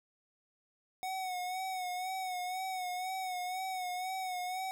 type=tone with vibrato; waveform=square; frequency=740 Hz; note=F#5; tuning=in tune; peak=-36 dBFS; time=1.03-4.71 s; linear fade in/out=0 ms; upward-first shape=sine; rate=2 Hz; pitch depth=46 cents each way; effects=none